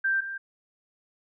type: tone pair in turn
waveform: sine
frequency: 1573 / 1582.1 Hz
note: G6 / G6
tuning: +6 / +16 cents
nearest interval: unison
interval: 10 cents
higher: second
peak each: -22 / -32 dBFS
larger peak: first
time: 0.04-0.21 / 0.21-0.38 s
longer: neither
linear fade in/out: 10 ms
effects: none